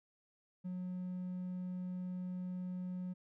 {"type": "tone", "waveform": "triangle", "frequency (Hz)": 181.8, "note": "F#3", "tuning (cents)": -30, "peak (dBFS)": -36, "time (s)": [0.64, 3.14], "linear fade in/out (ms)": 20, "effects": ["tanh soft clip ceiling -32 dBFS"]}